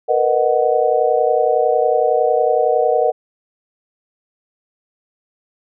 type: chord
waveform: sine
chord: B major seventh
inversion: third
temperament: just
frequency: 463 / 493.9 / 617.4 / 740.8 Hz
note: A#4 / B4 / D#5 / F#5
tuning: -12 / 0 / -14 / +2 cents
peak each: -18 dBFS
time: 0.08-3.12 s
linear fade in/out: 20 ms
effects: none